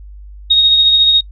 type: tone with tremolo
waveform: sine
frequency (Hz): 3743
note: A#7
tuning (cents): +6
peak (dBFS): -5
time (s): 0.5-1.21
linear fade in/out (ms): 10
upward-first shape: triangle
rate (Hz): 14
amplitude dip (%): 40
effects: noise-tail reverb RT60 0.1 s tail -26 dB re dry + added 50 Hz sine -31 dBFS peak until 1.31 s